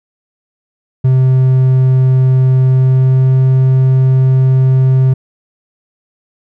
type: tone with pitch glide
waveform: triangle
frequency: 130 to 130.98 Hz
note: C3 to C3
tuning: -11 to +2 cents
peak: -4 dBFS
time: 1.04-5.14 s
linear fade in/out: 10 ms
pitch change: +13 cents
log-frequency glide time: 2.63-3.39 s
effects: none